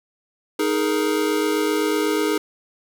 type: chord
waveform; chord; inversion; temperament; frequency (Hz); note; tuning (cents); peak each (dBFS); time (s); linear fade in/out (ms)
square; D# suspended fourth; none; equal with one note detuned; 311.1 / 418.2 / 466.2; D#4 / G#4 / A#4; 0 / +12 / 0; -23 / -23 / -27; 0.59-2.38; 5
effects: none